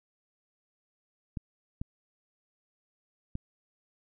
clicks, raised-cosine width 5 ms, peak -22 dBFS, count 3, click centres 1.372 / 1.815 / 3.354 s, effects none

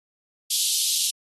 pink high-pass noise, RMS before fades -23 dBFS, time 0.5-1.11 s, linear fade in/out 10 ms, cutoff 3200 Hz, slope 48 dB/octave, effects AAC 32 kbps

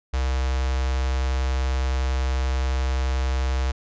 square tone with notch filter, 65.1 Hz, C2, 8 cents flat, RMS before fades -23 dBFS, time 0.13-3.72 s, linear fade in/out 10 ms, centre 240 Hz, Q 0.61, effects resampled to 16000 Hz

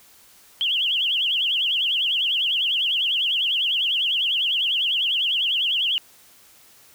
sine tone with vibrato, 3050 Hz, G7, 48 cents flat, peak -19 dBFS, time 0.61-5.98 s, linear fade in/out 0 ms, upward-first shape triangle, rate 10 Hz, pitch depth 210 cents each way, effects white hiss -52 dBFS RMS until 6.94 s

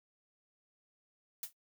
blue noise with exponential decay, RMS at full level -35 dBFS, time 1.43-1.53 s, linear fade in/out 2 ms, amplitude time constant 20 ms, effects noise-tail reverb RT60 0.1 s tail -23 dB re dry

